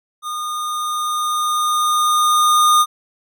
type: tone with level ramp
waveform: square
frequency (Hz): 1222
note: D#6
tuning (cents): -32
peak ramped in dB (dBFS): -24 to -10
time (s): 0.22-2.86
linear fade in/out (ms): 50
effects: none